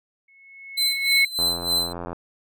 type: tone with exponential growth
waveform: sine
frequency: 2190 Hz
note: C#7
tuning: 22 cents flat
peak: -14 dBFS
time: 0.28-1.25 s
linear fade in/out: 5 ms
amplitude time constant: 210 ms
type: tone with tremolo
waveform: 40% pulse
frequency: 4055 Hz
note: B7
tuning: 45 cents sharp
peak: -17 dBFS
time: 0.77-1.93 s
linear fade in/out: 10 ms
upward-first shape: sine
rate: 3.3 Hz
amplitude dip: 85%
type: click train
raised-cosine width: 1 ms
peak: -18 dBFS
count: 65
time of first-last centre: 1.39-2.13 s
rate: 86.5 Hz
effects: none